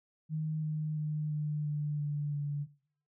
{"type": "tone with pitch steps", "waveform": "sine", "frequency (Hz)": [155.8, 153.92, 152.07, 150.23, 148.42, 146.63, 144.86], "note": ["D#3", "D#3", "D#3", "D3", "D3", "D3", "D3"], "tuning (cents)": [3, -18, -39, 40, 19, -2, -23], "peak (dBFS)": -31, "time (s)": [0.29, 2.67], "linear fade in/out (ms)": 50, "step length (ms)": 340, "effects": ["noise-tail reverb RT60 0.6 s tail -21 dB re dry"]}